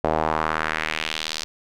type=tone with band-pass filter sweep; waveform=sawtooth; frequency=78.6 Hz; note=D#2; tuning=18 cents sharp; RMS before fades=-25 dBFS; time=0.04-1.44 s; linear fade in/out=0 ms; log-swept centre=630 to 5000 Hz; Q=1.9; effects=none